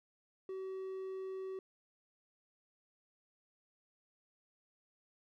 triangle tone, 380 Hz, F#4, 46 cents sharp, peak -38 dBFS, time 0.49-1.59 s, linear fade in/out 2 ms, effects none

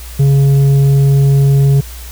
triangle tone with tanh clipping, 138.59 Hz, C#3, in tune, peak -7 dBFS, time 0.19-1.81 s, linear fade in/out 10 ms, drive 10 dB, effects added 60 Hz sine -27 dBFS peak until 2.11 s + white hiss -34 dBFS RMS until 2.11 s

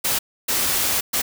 white noise bursts at uneven times, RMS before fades -21 dBFS, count 3, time 0.04-0.19 / 0.48-1.01 / 1.13-1.22 s, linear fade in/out 10 ms, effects none

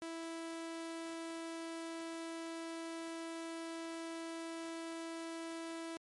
sawtooth tone, 329.6 Hz, E4, in tune, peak -38 dBFS, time 0.02-5.97 s, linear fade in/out 0 ms, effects MP3 48 kbps

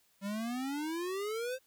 square exponential sweep, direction up, 193.9 to 530 Hz, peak -35 dBFS, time 0.21-1.59 s, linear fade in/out 50 ms, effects white hiss -70 dBFS RMS until 1.66 s

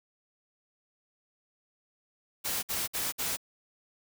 white noise bursts, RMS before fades -32 dBFS, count 4, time 2.44-3.371 s, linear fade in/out 20 ms, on 190 ms, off 57 ms, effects none

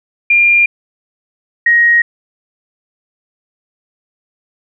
sine tone pair in turn, 2400 / 1882 Hz, D7 / A#6, +37 / +16 cents, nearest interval major third, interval 421 cents, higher first, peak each -6 dBFS, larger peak neither, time 0.3-0.66 / 1.66-2.02 s, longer neither, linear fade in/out 5 ms, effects none

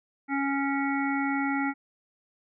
harmonic tone, 277.2 Hz, C#4, in tune, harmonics 1 / 3 / 5 / 7 / 8, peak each -27 / -32 / -34 / -35 / -36 dBFS, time 0.28-1.74 s, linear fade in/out 50 ms, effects none

